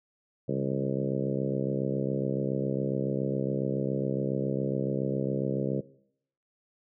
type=harmonic tone with a mistuned harmonic; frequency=67.2 Hz; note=C2; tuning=47 cents sharp; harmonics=2 / 3 / 4 / 5 / 6 / 7 / 8 / 9; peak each=-32 / -34 / -36 / -36 / -36 / -35 / -36 / -43 dBFS; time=0.48-5.81 s; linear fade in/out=10 ms; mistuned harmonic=2; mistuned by=+56 cents; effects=noise-tail reverb RT60 0.7 s tail -20 dB re dry